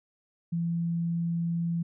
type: tone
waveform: sine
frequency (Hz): 168.9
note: E3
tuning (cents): +42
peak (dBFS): -26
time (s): 0.52-1.83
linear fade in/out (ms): 10
effects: none